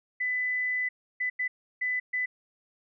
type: tone bursts at uneven times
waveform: sine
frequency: 2000 Hz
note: B6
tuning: 21 cents sharp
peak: -26 dBFS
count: 5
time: 0.2-0.89 / 1.2-1.3 / 1.39-1.48 / 1.81-2 / 2.13-2.26 s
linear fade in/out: 10 ms
effects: none